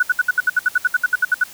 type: tone bursts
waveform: sine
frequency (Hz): 1480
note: F#6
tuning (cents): 0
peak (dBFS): -11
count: 16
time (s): 0-1.438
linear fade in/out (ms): 5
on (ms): 28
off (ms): 66
effects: white hiss -40 dBFS RMS until 1.53 s